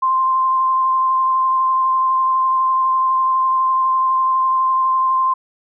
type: tone with vibrato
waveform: sine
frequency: 1046.5 Hz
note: C6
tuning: in tune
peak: -13 dBFS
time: 0.02-5.34 s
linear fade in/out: 10 ms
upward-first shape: sine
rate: 12 Hz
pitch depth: 11 cents each way
effects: none